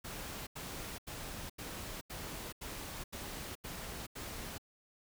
pink noise bursts, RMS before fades -44 dBFS, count 9, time 0.04-4.582 s, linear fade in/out 10 ms, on 430 ms, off 84 ms, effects none

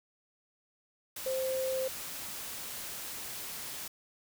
sine tone in noise, 523.3 Hz, C5, in tune, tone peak -30 dBFS, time 1.26-1.88 s, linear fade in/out 5 ms, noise white, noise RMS -41 dBFS, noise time 1.16-3.88 s, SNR +8 dB, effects none

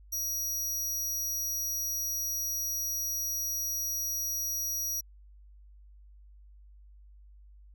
sawtooth tone, 5760 Hz, F#8, 47 cents flat, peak -28 dBFS, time 0.12-5.01 s, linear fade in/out 10 ms, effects added 50 Hz sine -51 dBFS peak until 7.74 s

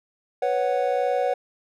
triangle chord, B suspended second, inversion none, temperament just, 493.9 / 555.6 / 740.8 Hz, B4 / C#5 / F#5, 0 / +4 / +2 cents, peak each -23 dBFS, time 0.42-1.34 s, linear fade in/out 5 ms, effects none

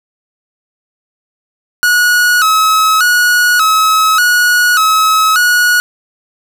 45% pulse tone with vibrato, 1368 Hz, F6, 36 cents flat, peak -7 dBFS, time 1.83-5.8 s, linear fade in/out 0 ms, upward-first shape square, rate 0.85 Hz, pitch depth 110 cents each way, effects none

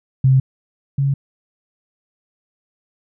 sine tone pair in turn, 132.1 / 138.46 Hz, C3 / C#3, +17 / -2 cents, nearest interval minor second, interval 81 cents, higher second, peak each -9 / -14 dBFS, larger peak first, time 0.24-0.4 / 0.98-1.14 s, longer neither, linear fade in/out 5 ms, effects none

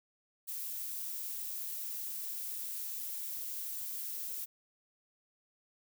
violet noise, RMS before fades -40 dBFS, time 0.47-4.46 s, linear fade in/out 20 ms, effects none

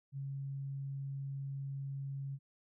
sine tone, 137.6 Hz, C#3, 12 cents flat, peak -38 dBFS, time 0.12-2.39 s, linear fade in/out 50 ms, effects none

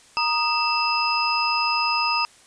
sine tone cluster, 934 / 1238 / 2656 / 5030 Hz, A#5 / D#6 / E7 / D#8, +3 / -9 / +12 / +18 cents, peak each -25 dBFS, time 0.17-2.25 s, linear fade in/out 0 ms, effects white hiss -52 dBFS RMS until 2.46 s + resampled to 22050 Hz

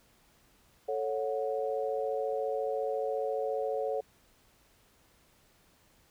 sine chord, F# minor, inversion first, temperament equal with one note detuned, 440 / 554.4 / 731.5 Hz, A4 / C#5 / F#5, 0 / 0 / -20 cents, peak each -33 / -33 / -37 dBFS, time 0.88-4.01 s, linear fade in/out 10 ms, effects pink hiss -65 dBFS RMS until 6.1 s

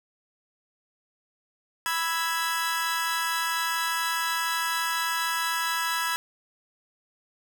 sawtooth chord, E major, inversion second, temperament equal, 987.8 / 1318.5 / 1661.2 Hz, B5 / E6 / G#6, 0 / 0 / 0 cents, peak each -26 / -27 / -26 dBFS, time 1.86-6.16 s, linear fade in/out 0 ms, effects none

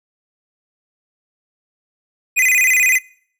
square tone with vibrato, 2243 Hz, C#7, 20 cents sharp, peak -12 dBFS, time 2.36-2.99 s, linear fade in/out 20 ms, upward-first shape square, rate 16 Hz, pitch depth 170 cents each way, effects noise-tail reverb RT60 0.6 s tail -25 dB re dry

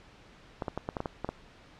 clicks, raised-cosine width 1 ms, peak -18 dBFS, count 9, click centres 0.622 / 0.682 / 0.776 / 0.889 / 0.968 / 1.004 / 1.058 / 1.246 / 1.29 s, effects pink hiss -55 dBFS RMS until 1.79 s + low-pass 4000 Hz 12 dB/octave

